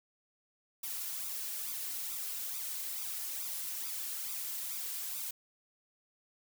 blue noise with flanger, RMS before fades -39 dBFS, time 0.83-5.31 s, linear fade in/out 5 ms, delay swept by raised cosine 0.82 to 2.92 ms, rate 2.3 Hz, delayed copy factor +0.8, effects none

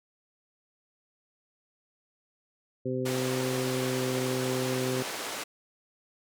harmonic tone, 128.5 Hz, C3, 31 cents flat, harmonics 1 / 2 / 3 / 4, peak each -34 / -33 / -32 / -35 dBFS, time 2.85-5.03 s, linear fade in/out 10 ms
pink band-pass noise, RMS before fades -36 dBFS, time 3.05-5.44 s, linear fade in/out 10 ms, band 390 to 11000 Hz, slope 12 dB/octave
effects none

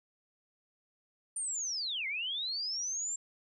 sine linear two-way sweep, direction down then up, 9200 to 2051 to 7470 Hz, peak -33 dBFS, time 1.36-3.16 s, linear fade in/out 5 ms, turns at 2.07 s, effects none

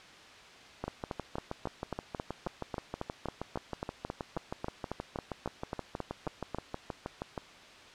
two click trains, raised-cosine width 1 ms, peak -21 / -20 dBFS, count 42 / 22, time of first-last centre 0.88-7.378 / 0.84-6.547 s, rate 6.31 / 3.68 Hz, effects white hiss -52 dBFS RMS until 7.94 s + low-pass 4000 Hz 12 dB/octave

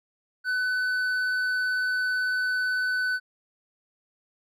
sine tone with hard clipping, 1503 Hz, F#6, 27 cents sharp, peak -25 dBFS, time 0.44-3.2 s, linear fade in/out 50 ms, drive 5 dB, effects none

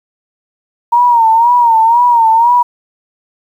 sine tone with vibrato, 932 Hz, A#5, 1 cent flat, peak -5 dBFS, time 0.92-2.63 s, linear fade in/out 10 ms, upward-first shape sine, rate 2 Hz, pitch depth 83 cents each way, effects 7-bit

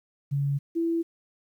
sine tone pair in turn, 140.9 / 333.1 Hz, C#3 / E4, +29 / +18 cents, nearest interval octave + minor third, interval 1489 cents, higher second, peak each -23 dBFS, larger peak neither, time 0.31-0.59 / 0.75-1.03 s, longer neither, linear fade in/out 20 ms, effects 10-bit

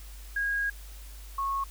sine tone pair in turn, 1637 / 1097.2 Hz, G#6 / C#6, -25 / -18 cents, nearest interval perfect fifth, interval 693 cents, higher first, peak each -26 / -27 dBFS, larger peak first, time 0.36-0.7 / 1.38-1.64 s, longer first, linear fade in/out 5 ms, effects added 50 Hz sine -42 dBFS peak until 1.7 s + white hiss -52 dBFS RMS until 1.7 s

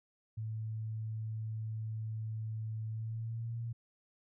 sine tone with pitch glide, 110 to 116.2 Hz, A2 to A#2, 0 to -5 cents, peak -36 dBFS, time 0.37-3.73 s, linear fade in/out 10 ms, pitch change +95 cents, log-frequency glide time 2.89-3.57 s, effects none

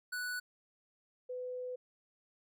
square / sine tone pair in turn, 1480 / 501.4 Hz, F#6 / B4, 0 / +26 cents, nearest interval octave + perfect fifth, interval 1874 cents, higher first, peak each -37 / -38 dBFS, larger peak first, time 0.12-0.4 / 1.29-1.76 s, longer second, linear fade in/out 10 ms, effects none

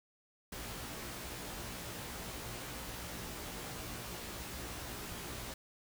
pink noise with comb filter, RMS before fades -44 dBFS, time 0.52-5.54 s, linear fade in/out 5 ms, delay 17 ms, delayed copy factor +0.8, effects none

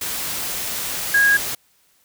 sine tone in noise, 1642 Hz, G#6, 20 cents flat, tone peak -12 dBFS, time 1.14-1.37 s, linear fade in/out 5 ms, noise white, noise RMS -26 dBFS, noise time 0.01-1.55 s, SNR +11 dB, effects white hiss -60 dBFS RMS until 2.04 s

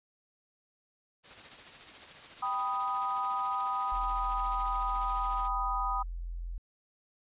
white noise with tremolo, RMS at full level -46 dBFS, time 1.23-5.5 s, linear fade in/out 50 ms, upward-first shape sine, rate 14 Hz, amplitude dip 45%
sine chord, G augmented, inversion none, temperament equal, 784 / 987.8 / 1244.5 Hz, G5 / B5 / D#6, 0 / 0 / 0 cents, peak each -36 / -34 / -32 dBFS, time 2.42-6.03 s, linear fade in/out 10 ms
sine tone, 42.86 Hz, F1, 32 cents flat, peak -35 dBFS, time 3.92-6.58 s, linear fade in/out 0 ms
effects resampled to 8000 Hz

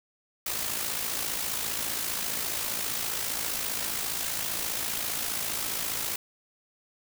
white noise with amplitude modulation, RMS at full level -29 dBFS, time 0.46-6.16 s, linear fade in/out 5 ms, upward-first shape sine, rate 55 Hz, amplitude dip 50%, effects none

